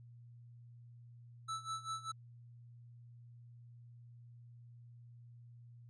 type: tone with tremolo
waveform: square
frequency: 1315 Hz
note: E6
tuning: 5 cents flat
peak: -38 dBFS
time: 1.48-2.12 s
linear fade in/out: 10 ms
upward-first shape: sine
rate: 5.1 Hz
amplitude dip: 85%
effects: added 119 Hz sine -54 dBFS peak until 5.89 s + resampled to 22050 Hz